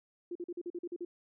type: tone bursts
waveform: sine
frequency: 349.2 Hz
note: F4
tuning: in tune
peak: -36 dBFS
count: 9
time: 0.31-1.05 s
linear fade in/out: 5 ms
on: 44 ms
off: 43 ms
effects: none